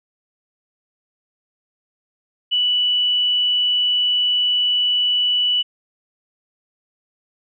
sine tone, 2960 Hz, F#7, in tune, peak -15 dBFS, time 2.51-5.63 s, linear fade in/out 20 ms, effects none

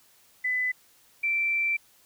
sine tone pair in turn, 2004 / 2342 Hz, B6 / D7, +25 / -5 cents, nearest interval minor third, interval 270 cents, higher second, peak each -24 / -23 dBFS, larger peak second, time 0.44-0.72 / 1.23-1.77 s, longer second, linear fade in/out 10 ms, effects white hiss -60 dBFS RMS until 2.05 s

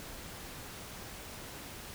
silence, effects pink hiss -46 dBFS RMS until 1.94 s

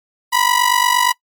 sawtooth ring-modulated tone, 979 Hz, B5, 15 cents flat, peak -6 dBFS, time 0.32-1.13 s, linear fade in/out 20 ms, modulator 24.3 Hz, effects noise-tail reverb RT60 0.1 s tail -22 dB re dry + Opus 32 kbps

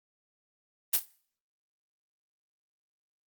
blue noise with echo, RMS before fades -23 dBFS, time 0.93-0.97 s, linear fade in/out 10 ms, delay 28 ms, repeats 3, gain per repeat -10 dB, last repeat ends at 1.054 s, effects noise-tail reverb RT60 0.5 s tail -21 dB re dry + Opus 24 kbps

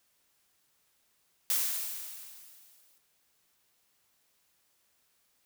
blue noise with exponential decay, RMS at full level -27 dBFS, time 1.5-2.98 s, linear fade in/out 1 ms, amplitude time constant 320 ms, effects white hiss -72 dBFS RMS until 5.45 s

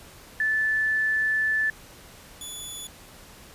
sine / 15% pulse tone pair in turn, 1749 / 3444 Hz, A6 / A7, -11 / -38 cents, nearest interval octave, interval 1173 cents, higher second, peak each -21 / -28 dBFS, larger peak first, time 0.4-1.7 / 2.41-2.87 s, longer first, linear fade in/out 2 ms, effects pink hiss -48 dBFS RMS until 3.54 s + resampled to 32000 Hz

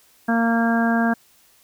harmonic tone, 230.7 Hz, A#3, 18 cents flat, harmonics 1 / 2 / 3 / 4 / 5 / 6 / 7, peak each -18 / -31 / -24 / -30 / -33 / -31 / -25 dBFS, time 0.28-1.14 s, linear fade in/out 10 ms, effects white hiss -56 dBFS RMS until 1.63 s

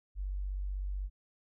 sine tone, 48 Hz, G1, 36 cents flat, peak -33 dBFS, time 0.15-1.1 s, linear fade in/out 50 ms, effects none

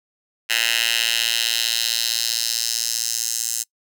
10% pulse tone with high-pass filter sweep, 115.4 Hz, A#2, 17 cents flat, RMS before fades -22 dBFS, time 0.49-3.64 s, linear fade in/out 20 ms, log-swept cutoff 2400 to 7000 Hz, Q 2, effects noise-tail reverb RT60 0.1 s tail -25 dB re dry

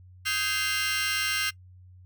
25% pulse tone cluster, 1260 / 1551 / 1650 / 2082 / 2775 Hz, D#6 / G6 / G#6 / C7 / F7, +21 / -19 / -12 / -9 / -12 cents, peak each -32 / -28 / -33 / -27 / -26 dBFS, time 0.25-1.51 s, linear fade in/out 20 ms, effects noise-tail reverb RT60 0.1 s tail -23 dB re dry + added 91 Hz sine -48 dBFS peak until 2.05 s

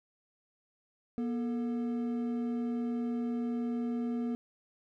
triangle tone pair together, 239.6 / 443.5 Hz, A#3 / A4, +48 / +14 cents, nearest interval major seventh, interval 1066 cents, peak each -29 / -40 dBFS, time 1.18-4.35 s, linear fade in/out 0 ms, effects none

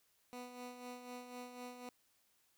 15% pulse tone with tremolo, 247.2 Hz, B3, 2 cents sharp, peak -39 dBFS, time 0.33-1.89 s, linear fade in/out 0 ms, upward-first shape sine, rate 4 Hz, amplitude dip 55%, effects white hiss -75 dBFS RMS until 2.57 s

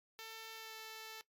5% pulse tone with pitch glide, 446.2 to 441.1 Hz, A4 to A4, +24 to +4 cents, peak -36 dBFS, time 0.19-1.21 s, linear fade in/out 0 ms, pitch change -20 cents, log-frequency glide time 0.55-0.75 s, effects noise-tail reverb RT60 0.1 s tail -17 dB re dry + MP3 96 kbps

